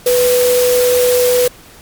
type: tone in noise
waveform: sine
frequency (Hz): 494.6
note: B4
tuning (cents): +3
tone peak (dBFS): -9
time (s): 0.06-1.48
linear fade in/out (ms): 5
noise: white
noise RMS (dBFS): -19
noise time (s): 0.06-1.48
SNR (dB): +7
effects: pink hiss -40 dBFS RMS until 1.81 s + MP3 96 kbps